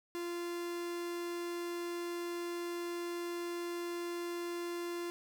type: tone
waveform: 45% pulse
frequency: 346.3 Hz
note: F4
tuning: 15 cents flat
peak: -37 dBFS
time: 0.15-5.1 s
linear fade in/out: 0 ms
effects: none